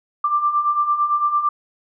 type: beating tone pair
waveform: sine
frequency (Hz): 1174.7 / 1183.6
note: D6 / D6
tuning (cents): 0 / +13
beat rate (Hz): 8.9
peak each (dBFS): -23 / -17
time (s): 0.24-1.49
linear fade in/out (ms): 5
effects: none